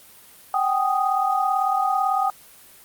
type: tone cluster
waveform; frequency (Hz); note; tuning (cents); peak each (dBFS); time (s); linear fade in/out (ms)
sine; 763 / 801 / 1243; G5 / G5 / D#6; -47 / +37 / -2; -22 / -24 / -23; 0.54-2.3; 2
effects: white hiss -48 dBFS RMS until 2.84 s + Opus 32 kbps